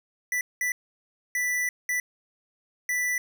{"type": "tone bursts at uneven times", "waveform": "square", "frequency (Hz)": 1977, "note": "B6", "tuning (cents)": 1, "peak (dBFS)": -25, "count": 5, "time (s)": [[0.32, 0.41], [0.61, 0.72], [1.35, 1.69], [1.89, 2], [2.89, 3.18]], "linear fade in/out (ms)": 2, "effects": []}